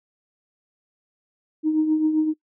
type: tone with tremolo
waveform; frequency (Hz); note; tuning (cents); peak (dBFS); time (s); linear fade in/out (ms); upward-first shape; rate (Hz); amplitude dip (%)
sine; 311.1; D#4; 0; -14; 1.63-2.34; 50; triangle; 7.6; 60
effects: noise-tail reverb RT60 0.1 s tail -22 dB re dry + tanh soft clip ceiling -11 dBFS